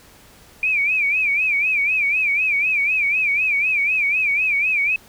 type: tone with vibrato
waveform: sine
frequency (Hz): 2400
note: D7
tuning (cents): +37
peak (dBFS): -16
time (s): 0.63-4.96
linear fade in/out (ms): 2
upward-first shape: sine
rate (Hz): 4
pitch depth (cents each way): 130
effects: pink hiss -48 dBFS RMS until 5.08 s